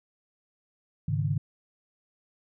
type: chord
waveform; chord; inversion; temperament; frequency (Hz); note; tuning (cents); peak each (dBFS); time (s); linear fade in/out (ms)
sine; Ab suspended fourth; none; equal; 103.83 / 138.59 / 155.56; Ab2 / Db3 / Eb3; 0 / 0 / 0; -29; 1.08-1.38; 5
effects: none